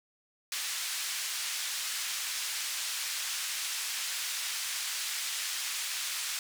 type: band-pass noise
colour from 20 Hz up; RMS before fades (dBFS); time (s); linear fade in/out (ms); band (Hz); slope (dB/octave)
white; -35; 0.52-6.39; 2; 1600 to 7900; 12
effects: none